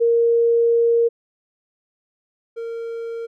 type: tone pair in turn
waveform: sine / triangle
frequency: 466.2 / 461.1 Hz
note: A#4 / A#4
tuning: 0 / -19 cents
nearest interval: unison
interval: 19 cents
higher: first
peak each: -13 / -24 dBFS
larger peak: first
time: 0-1.09 / 2.56-3.27 s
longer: first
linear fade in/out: 20 ms
effects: none